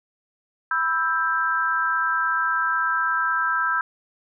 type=chord; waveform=sine; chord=E minor; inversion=second; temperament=just; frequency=988.9 / 1318.5 / 1582.2 Hz; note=B5 / E6 / G6; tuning=+2 / 0 / +16 cents; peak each=-28 / -23 / -23 dBFS; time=0.71-3.81 s; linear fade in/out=2 ms; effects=none